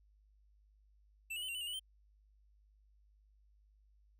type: tone with pitch steps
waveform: square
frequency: 2665 / 2908 / 3037 / 2760 / 2984 / 2820 / 2952 / 3115 Hz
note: E7 / F#7 / F#7 / F7 / F#7 / F7 / F#7 / G7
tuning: +18 / -31 / +44 / -21 / +14 / +16 / -5 / -12 cents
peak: -40 dBFS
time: 1.3-1.796 s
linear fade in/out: 10 ms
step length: 62 ms
effects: added 51 Hz sine -65 dBFS peak until 4.19 s